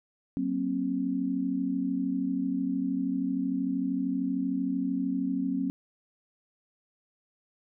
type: tone cluster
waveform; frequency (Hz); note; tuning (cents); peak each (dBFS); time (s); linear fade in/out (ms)
sine; 188.1 / 235.4 / 268.4; F#3 / A#3 / C4; +29 / +17 / +44; -33 / -34 / -28; 0.37-5.7; 0
effects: none